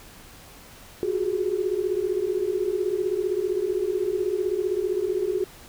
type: tone cluster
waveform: sine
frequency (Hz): 361.6 / 377.3 / 416.6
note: F#4 / F#4 / G#4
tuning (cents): -40 / +34 / +5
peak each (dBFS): -27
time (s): 1.03-5.44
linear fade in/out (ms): 0
effects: pink hiss -47 dBFS RMS until 5.68 s